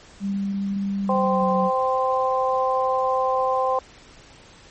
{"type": "tone with pitch glide", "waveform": "sine", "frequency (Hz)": [197.9, 187.98], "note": ["G3", "F#3"], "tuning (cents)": [17, 28], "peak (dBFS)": -22, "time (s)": [0.2, 1.71], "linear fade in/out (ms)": 50, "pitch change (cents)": -89, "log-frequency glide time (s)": [1.01, 1.46]}
{"type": "harmonic tone", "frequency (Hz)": 260, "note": "C4", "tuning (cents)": -11, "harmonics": [2, 3, 4], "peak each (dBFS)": [-22, -24, -23], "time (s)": [1.09, 3.79], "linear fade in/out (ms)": 2}
{"effects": ["pink hiss -48 dBFS RMS until 4.7 s", "MP3 32 kbps"]}